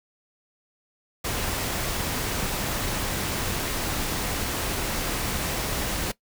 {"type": "noise", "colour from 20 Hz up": "pink", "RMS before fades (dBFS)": -28, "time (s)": [1.24, 6.12], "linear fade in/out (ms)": 10, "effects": ["noise-tail reverb RT60 0.1 s tail -19 dB re dry"]}